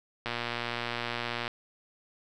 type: click train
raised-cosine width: 0.3 ms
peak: -16 dBFS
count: 146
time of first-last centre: 0.26-1.478 s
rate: 119 Hz
effects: none